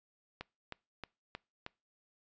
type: click train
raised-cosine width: 0.3 ms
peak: -25 dBFS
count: 5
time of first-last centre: 0.41-1.664 s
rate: 3.19 Hz
effects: noise-tail reverb RT60 0.3 s tail -25 dB re dry + resampled to 16000 Hz